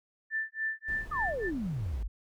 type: tone with tremolo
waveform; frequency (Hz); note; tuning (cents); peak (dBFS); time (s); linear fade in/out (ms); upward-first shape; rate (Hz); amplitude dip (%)
sine; 1770; A6; +10; -28; 0.3-1.51; 50; sine; 3.5; 100
type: noise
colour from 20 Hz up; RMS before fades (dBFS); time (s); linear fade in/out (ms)
brown; -43; 0.88-2.03; 2
type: exponential sweep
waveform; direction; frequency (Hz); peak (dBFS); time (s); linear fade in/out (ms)
sine; down; 1284 to 43.65; -31; 1.11-2.08; 10
effects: none